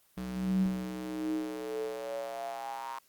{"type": "tone with high-pass filter sweep", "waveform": "square", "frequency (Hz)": 62.4, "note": "B1", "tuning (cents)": 19, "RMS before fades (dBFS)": -35, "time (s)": [0.17, 2.99], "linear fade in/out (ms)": 5, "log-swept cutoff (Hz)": [140, 1000], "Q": 8.8, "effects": ["white hiss -66 dBFS RMS until 3.08 s", "Opus 24 kbps"]}